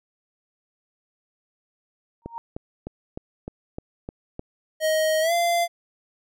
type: tone with exponential growth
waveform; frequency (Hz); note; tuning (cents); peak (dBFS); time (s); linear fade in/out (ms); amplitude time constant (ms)
sine; 928; A#5; -8; -27; 2.22-2.38; 0; 34
type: click train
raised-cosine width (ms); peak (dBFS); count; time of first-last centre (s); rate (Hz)
2; -19; 8; 2.26-4.394; 3.28
type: tone with pitch glide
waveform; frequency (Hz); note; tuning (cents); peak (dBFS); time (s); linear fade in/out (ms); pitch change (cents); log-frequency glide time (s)
square; 628 to 688.8; D#5 to F5; +16 to -24; -20; 4.8-5.68; 50; +160; 5.21-5.33
effects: none